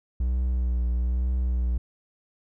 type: tone with vibrato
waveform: triangle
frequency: 61.4 Hz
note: B1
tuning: 9 cents flat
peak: -20 dBFS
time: 0.2-1.78 s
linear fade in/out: 5 ms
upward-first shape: triangle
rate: 1.1 Hz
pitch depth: 46 cents each way
effects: none